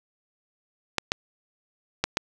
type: clicks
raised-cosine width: 0.2 ms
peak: -5 dBFS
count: 4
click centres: 0.983 / 1.119 / 2.04 / 2.171 s
effects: none